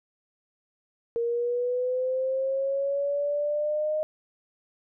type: linear sweep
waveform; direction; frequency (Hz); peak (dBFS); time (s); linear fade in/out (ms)
sine; up; 464.7 to 619; -24; 1.16-4.03; 0
effects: none